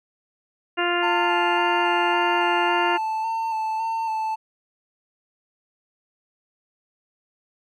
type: harmonic tone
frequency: 349.2 Hz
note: F4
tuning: in tune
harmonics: 1 / 2 / 3 / 4 / 5 / 6 / 7 / 8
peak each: -25 / -27 / -29 / -27 / -29 / -33 / -37 / -28 dBFS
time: 0.77-2.98 s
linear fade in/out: 20 ms
type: tone with vibrato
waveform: triangle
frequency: 890 Hz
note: A5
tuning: 20 cents sharp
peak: -21 dBFS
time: 1.02-4.36 s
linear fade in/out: 20 ms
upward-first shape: square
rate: 1.8 Hz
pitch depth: 22 cents each way
effects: none